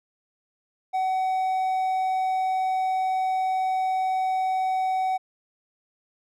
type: tone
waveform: triangle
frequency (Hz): 753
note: F#5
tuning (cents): +30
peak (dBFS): -20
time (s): 0.93-5.18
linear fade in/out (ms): 20
effects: none